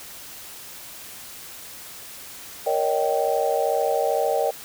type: chord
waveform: sine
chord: Eb dominant seventh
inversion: second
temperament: just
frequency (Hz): 466.7 / 560 / 622.3 / 777.8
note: Bb4 / Db5 / Eb5 / G5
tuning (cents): +2 / +18 / 0 / -14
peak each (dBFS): -25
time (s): 2.66-4.51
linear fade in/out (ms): 10
effects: white hiss -40 dBFS RMS until 4.64 s